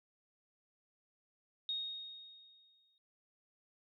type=tone with exponential decay; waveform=sine; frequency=3729 Hz; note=A#7; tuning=in tune; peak=-34 dBFS; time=1.69-2.98 s; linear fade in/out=1 ms; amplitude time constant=280 ms; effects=none